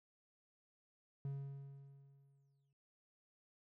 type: tone with exponential decay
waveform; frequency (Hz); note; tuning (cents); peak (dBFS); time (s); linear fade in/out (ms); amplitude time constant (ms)
triangle; 138.59; C#3; 0; -37; 1.25-2.73; 2; 320
effects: none